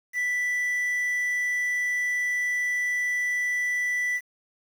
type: tone with quantisation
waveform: triangle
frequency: 1975.5 Hz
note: B6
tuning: in tune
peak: -22 dBFS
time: 0.13-4.21 s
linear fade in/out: 50 ms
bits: 8
effects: none